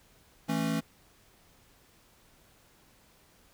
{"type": "chord", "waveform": "square", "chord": "A major", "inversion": "second", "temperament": "equal with one note detuned", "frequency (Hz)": [164.81, 220, 274], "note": ["E3", "A3", "C#4"], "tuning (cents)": [0, 0, -20], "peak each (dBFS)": -33, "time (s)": [0.48, 0.81], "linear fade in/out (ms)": 20, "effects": ["pink hiss -62 dBFS RMS until 3.53 s"]}